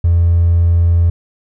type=tone with hard clipping; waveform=triangle; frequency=85.2 Hz; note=F2; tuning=42 cents flat; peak=-8 dBFS; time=0.04-1.1 s; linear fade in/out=5 ms; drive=3 dB; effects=none